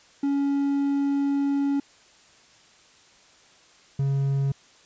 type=tone pair in turn; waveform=triangle; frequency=280.4 / 137.87 Hz; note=C#4 / C#3; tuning=+20 / -9 cents; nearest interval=octave; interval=1229 cents; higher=first; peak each=-19 dBFS; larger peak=neither; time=0.23-1.8 / 3.99-4.52 s; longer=first; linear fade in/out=5 ms; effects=white hiss -55 dBFS RMS until 4.85 s + resampled to 16000 Hz